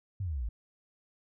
sine exponential sweep, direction down, 103.7 to 51.4 Hz, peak -31 dBFS, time 0.2-0.49 s, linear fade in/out 5 ms, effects none

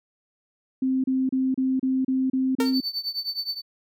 sine tone bursts, 261.6 Hz, C4, in tune, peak -20 dBFS, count 8, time 0.82-2.804 s, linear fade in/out 5 ms, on 220 ms, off 32 ms
sawtooth tone with exponential decay, 458.7 Hz, A#4, 28 cents flat, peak -17 dBFS, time 2.6-2.79 s, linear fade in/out 2 ms, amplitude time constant 40 ms
triangle tone with tremolo, 4526 Hz, C#8, 35 cents sharp, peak -22 dBFS, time 2.64-3.62 s, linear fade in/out 50 ms, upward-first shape triangle, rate 9.6 Hz, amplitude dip 95%
effects none

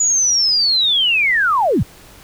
sine linear sweep, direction down, 6950 to 65.9 Hz, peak -12 dBFS, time 0-1.83 s, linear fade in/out 5 ms, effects pink hiss -43 dBFS RMS until 2.23 s

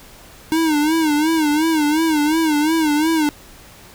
square tone with vibrato, 310 Hz, D#4, 6 cents flat, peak -15 dBFS, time 0.52-3.29 s, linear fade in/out 0 ms, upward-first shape sine, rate 2.8 Hz, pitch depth 99 cents each way, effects pink hiss -43 dBFS RMS until 3.94 s

